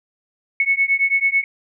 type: beating tone pair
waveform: sine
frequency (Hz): 2201 / 2210.1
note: C#7 / C#7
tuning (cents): -13 / -6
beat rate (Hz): 9.1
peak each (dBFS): -18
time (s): 0.6-1.44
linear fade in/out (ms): 2
effects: none